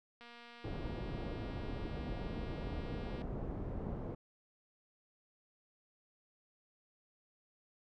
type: click train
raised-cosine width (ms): 0.3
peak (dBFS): -39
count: 714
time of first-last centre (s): 0.21-3.218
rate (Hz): 237
type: low-pass noise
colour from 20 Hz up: pink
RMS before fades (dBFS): -41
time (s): 0.64-4.15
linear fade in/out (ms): 5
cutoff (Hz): 550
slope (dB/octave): 12
effects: none